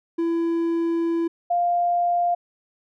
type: tone pair in turn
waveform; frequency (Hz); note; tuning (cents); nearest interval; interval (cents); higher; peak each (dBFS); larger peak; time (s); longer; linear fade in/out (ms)
triangle / sine; 334.5 / 699.4; E4 / F5; +25 / +2; octave + minor second; 1277; second; -18; neither; 0.18-1.28 / 1.5-2.35; first; 10
effects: none